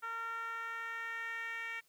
10% pulse tone with band-pass filter sweep, 458.1 Hz, A#4, 30 cents flat, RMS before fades -41 dBFS, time 0.02-1.81 s, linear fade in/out 20 ms, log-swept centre 1300 to 2100 Hz, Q 3.7, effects white hiss -71 dBFS RMS until 1.88 s

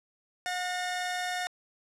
sawtooth tone pair together, 723 / 1818.7 Hz, F#5 / A#6, -40 / -43 cents, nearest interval octave + major third, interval 1597 cents, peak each -28 / -32 dBFS, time 0.46-1.47 s, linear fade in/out 0 ms, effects low-pass 9000 Hz 12 dB/octave

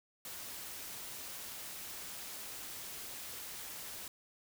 white noise with amplitude modulation, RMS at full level -44 dBFS, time 0.25-4.08 s, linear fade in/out 2 ms, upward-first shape sine, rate 258 Hz, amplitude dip 35%, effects none

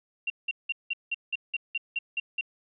sine tone bursts, 2757 Hz, F7, 23 cents flat, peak -26 dBFS, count 11, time 0.27-2.411 s, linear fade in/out 5 ms, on 31 ms, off 180 ms, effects none

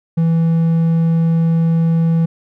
triangle tone, 164.81 Hz, E3, in tune, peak -9 dBFS, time 0.17-2.26 s, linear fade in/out 10 ms, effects none

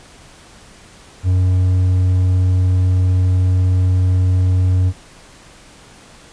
triangle tone, 92 Hz, F#2, 9 cents flat, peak -9 dBFS, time 1.23-4.93 s, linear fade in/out 50 ms, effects pink hiss -43 dBFS RMS until 6.32 s + resampled to 22050 Hz

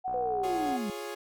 sine tone with vibrato, 743 Hz, F#5, 7 cents sharp, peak -29 dBFS, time 0.04-0.78 s, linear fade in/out 20 ms, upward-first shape triangle, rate 5.8 Hz, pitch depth 10 cents each way
click train, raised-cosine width 1 ms, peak -31 dBFS, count 41, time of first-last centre 0.08-0.724 s, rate 62.1 Hz
sine linear sweep, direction down, 512 to 195.9 Hz, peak -31 dBFS, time 0.14-0.9 s, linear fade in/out 0 ms
sawtooth chord, Db major, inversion first, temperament equal, 349.2 / 415.3 / 554.4 Hz, F4 / Ab4 / Db5, 0 / 0 / 0 cents, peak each -38 / -34 / -39 dBFS, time 0.43-1.15 s, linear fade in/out 10 ms
effects none

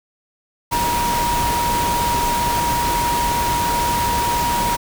sine tone in noise, 952 Hz, A#5, 36 cents sharp, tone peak -18 dBFS, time 0.71-4.77 s, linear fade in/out 20 ms, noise pink, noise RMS -23 dBFS, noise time 0.71-4.77 s, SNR +2 dB, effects none

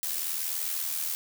blue noise with amplitude modulation, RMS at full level -29 dBFS, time 0.03-1.15 s, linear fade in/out 0 ms, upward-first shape sine, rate 80.6 Hz, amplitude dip 55%, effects none

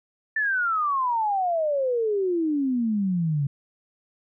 sine exponential sweep, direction down, 1787 to 137.1 Hz, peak -21 dBFS, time 0.36-3.47 s, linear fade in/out 5 ms, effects none

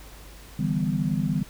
sine chord, E minor seventh, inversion third, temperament equal with one note detuned, 146.83 / 163.49 / 196 / 246.9 Hz, D3 / E3 / G3 / B3, 0 / -14 / 0 / 0 cents, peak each -28 / -27 / -27 / -30 dBFS, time 0.59-1.43 s, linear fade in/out 5 ms, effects added 50 Hz sine -45 dBFS peak until 1.49 s + pink hiss -48 dBFS RMS until 1.49 s

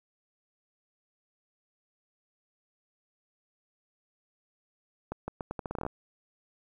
accelerating click train, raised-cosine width 1 ms, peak -20 dBFS, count 13, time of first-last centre 5.12-5.865 s, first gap 160 ms, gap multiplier 0.8, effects 10-bit

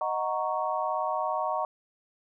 sine chord, D# minor seventh, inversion none, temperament equal, 622.3 / 740 / 932.3 / 1108.7 Hz, D#5 / F#5 / A#5 / C#6, 0 / 0 / 0 / 0 cents, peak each -32 dBFS, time 0.01-1.65 s, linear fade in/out 2 ms, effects none

